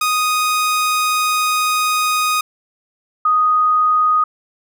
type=tone pair in turn; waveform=sawtooth / sine; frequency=1244.5 / 1244.5 Hz; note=D#6 / D#6; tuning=0 / 0 cents; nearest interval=unison; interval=0 cents; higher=neither; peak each=-11 dBFS; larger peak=neither; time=0.01-2.41 / 3.25-4.24 s; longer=first; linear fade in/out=5 ms; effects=none